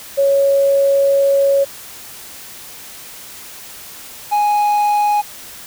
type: tone pair in turn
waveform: sine / triangle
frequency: 554.4 / 830.7 Hz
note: C#5 / G#5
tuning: 0 / 0 cents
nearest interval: perfect fifth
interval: 700 cents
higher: second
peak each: -10 dBFS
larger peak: neither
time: 0.17-1.65 / 4.31-5.22 s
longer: first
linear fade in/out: 20 ms
effects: white hiss -35 dBFS RMS until 5.66 s